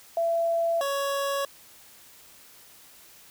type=tone pair in turn; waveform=sine / 25% pulse; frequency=671 / 557.3 Hz; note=E5 / C#5; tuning=+31 / +9 cents; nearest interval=minor third; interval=322 cents; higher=first; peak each=-22 dBFS; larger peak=neither; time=0.17-0.81 / 0.81-1.45 s; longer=neither; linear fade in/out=2 ms; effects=white hiss -52 dBFS RMS until 3.3 s